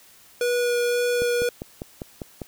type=tone with vibrato; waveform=square; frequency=484 Hz; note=B4; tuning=35 cents flat; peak=-21 dBFS; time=0.41-1.49 s; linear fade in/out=2 ms; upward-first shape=sine; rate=1.9 Hz; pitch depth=9 cents each way
type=click train; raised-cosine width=2 ms; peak=-18 dBFS; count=7; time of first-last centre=1.22-2.418 s; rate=5.01 Hz
effects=white hiss -52 dBFS RMS until 2.47 s